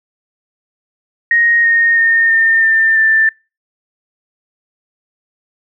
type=tone with pitch steps; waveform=sine; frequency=1870 / 1850.7 / 1831.5 / 1812.6 / 1793.8 / 1775.3 Hz; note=A#6 / A#6 / A#6 / A#6 / A6 / A6; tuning=+5 / -13 / -31 / -49 / +33 / +15 cents; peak=-8 dBFS; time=1.31-3.29 s; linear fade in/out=2 ms; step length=330 ms; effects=noise-tail reverb RT60 0.3 s tail -26 dB re dry